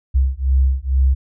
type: beating tone pair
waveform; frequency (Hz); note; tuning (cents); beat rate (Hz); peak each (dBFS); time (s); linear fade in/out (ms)
sine; 65.2 / 67.4; C2 / C#2; -5 / -48; 2.2; -16; 0.14-1.15; 20
effects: none